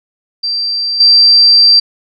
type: tone with level steps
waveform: sine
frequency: 4699 Hz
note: D8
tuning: in tune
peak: -13 / -3 dBFS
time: 0.43-1.8 s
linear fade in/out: 10 ms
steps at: 1 s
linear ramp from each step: 5 ms
effects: none